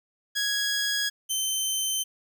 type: tone pair in turn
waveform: 15% pulse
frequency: 1661.2 / 3089 Hz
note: G#6 / G7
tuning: 0 / -26 cents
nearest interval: major seventh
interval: 1074 cents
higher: second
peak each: -18 dBFS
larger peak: neither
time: 0.35-1.1 / 1.29-2.04 s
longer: neither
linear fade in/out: 20 ms
effects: none